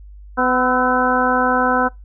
harmonic tone with a mistuned harmonic, 252 Hz, B3, 35 cents sharp, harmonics 1 / 2 / 3 / 4 / 5 / 6, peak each -21 / -21 / -21 / -21 / -21 / -21 dBFS, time 0.37-1.89 s, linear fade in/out 20 ms, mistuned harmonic 5, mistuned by +62 cents, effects noise-tail reverb RT60 0.2 s tail -23 dB re dry + added 50 Hz sine -36 dBFS peak until 2.04 s

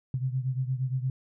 sine beating tone pair, 127.6 / 136.2 Hz, C3 / C#3, -43 / -30 cents, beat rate 8.6 Hz, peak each -28 / -32 dBFS, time 0.14-1.1 s, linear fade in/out 2 ms, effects none

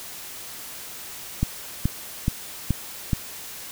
click train, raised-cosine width 5 ms, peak -8 dBFS, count 5, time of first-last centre 1.43-3.132 s, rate 2.35 Hz, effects white hiss -38 dBFS RMS until 3.71 s

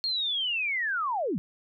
sine linear sweep, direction down, 4303 to 146.83 Hz, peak -26 dBFS, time 0.04-1.38 s, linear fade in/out 0 ms, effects none

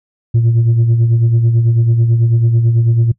sine tone with tremolo, 116 Hz, A#2, 8 cents flat, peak -4 dBFS, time 0.34-3.12 s, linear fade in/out 10 ms, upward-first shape sine, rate 9.1 Hz, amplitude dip 55%, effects noise-tail reverb RT60 0.1 s tail -21 dB re dry + tanh soft clip ceiling -6 dBFS

